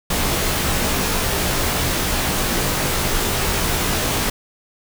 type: noise with comb filter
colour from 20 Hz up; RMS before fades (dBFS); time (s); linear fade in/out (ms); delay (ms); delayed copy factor
pink; -20; 0.1-4.3; 5; 19; -0.8
effects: none